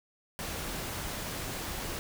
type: noise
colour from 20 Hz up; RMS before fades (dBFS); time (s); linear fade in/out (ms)
pink; -37; 0.39-1.99; 0
effects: none